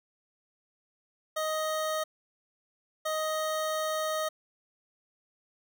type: tone bursts at uneven times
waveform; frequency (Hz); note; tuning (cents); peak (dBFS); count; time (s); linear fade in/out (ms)
25% pulse; 625; D#5; +8; -25; 2; 1.36-2.04 / 3.05-4.29; 10
effects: none